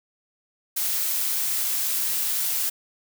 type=noise; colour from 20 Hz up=blue; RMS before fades=-25 dBFS; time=0.76-2.7 s; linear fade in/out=10 ms; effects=none